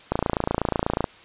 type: click train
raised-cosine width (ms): 1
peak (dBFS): -7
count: 27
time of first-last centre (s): 0.12-1.042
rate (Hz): 28.2
effects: white hiss -48 dBFS RMS until 1.24 s + resampled to 8000 Hz